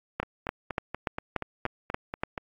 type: two click trains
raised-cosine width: 0.5 ms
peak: -12 / -17 dBFS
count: 8 / 10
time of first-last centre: 0.2-2.235 / 0.23-2.378 s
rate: 3.44 / 4.19 Hz
effects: AAC 48 kbps